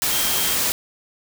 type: tone in noise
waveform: sine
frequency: 3200 Hz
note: G7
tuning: 35 cents sharp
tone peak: -29 dBFS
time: 0.11-0.55 s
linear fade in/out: 0 ms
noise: white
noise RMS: -21 dBFS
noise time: 0.02-0.72 s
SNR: -11 dB
effects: none